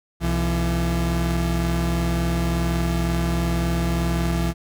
35% pulse tone pair together, 63.46 / 169 Hz, B1 / E3, +48 / +43 cents, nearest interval octave + perfect fourth, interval 1695 cents, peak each -21 dBFS, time 0.2-4.54 s, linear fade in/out 50 ms, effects none

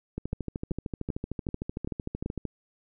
two click trains, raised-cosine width 3 ms, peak -18 / -19 dBFS, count 6 / 31, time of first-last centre 0.33-2.261 / 0.18-2.453 s, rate 2.59 / 13.2 Hz, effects none

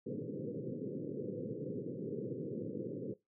white band-pass noise, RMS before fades -41 dBFS, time 0.06-3.14 s, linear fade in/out 10 ms, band 110 to 510 Hz, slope 96 dB/octave, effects noise-tail reverb RT60 0.2 s tail -20 dB re dry

